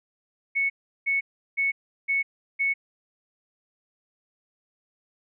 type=tone bursts; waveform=sine; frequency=2210 Hz; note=C#7; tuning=6 cents flat; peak=-21 dBFS; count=5; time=0.55-2.74 s; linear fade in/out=20 ms; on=150 ms; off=360 ms; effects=none